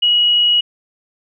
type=tone; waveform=sine; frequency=2908 Hz; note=F#7; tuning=31 cents flat; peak=-10 dBFS; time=0.02-0.61 s; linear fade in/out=10 ms; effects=none